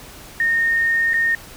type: tone with dropouts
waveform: sine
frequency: 1839 Hz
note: A#6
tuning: 24 cents flat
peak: -15 dBFS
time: 0.4-1.35 s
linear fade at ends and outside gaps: 2 ms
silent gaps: 1.135-1.14 s
effects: pink hiss -40 dBFS RMS until 1.56 s